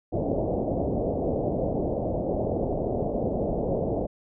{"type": "low-pass noise", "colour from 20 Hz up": "white", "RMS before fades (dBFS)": -27, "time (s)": [0.12, 4.07], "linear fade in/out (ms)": 20, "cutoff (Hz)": 680, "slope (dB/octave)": 48, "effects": []}